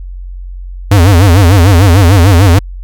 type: tone with vibrato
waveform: square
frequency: 92.5 Hz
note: F#2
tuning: in tune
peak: -3 dBFS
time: 0.91-2.59 s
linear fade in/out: 5 ms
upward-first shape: sine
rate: 6.7 Hz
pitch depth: 200 cents each way
effects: added 45 Hz sine -21 dBFS peak until 2.83 s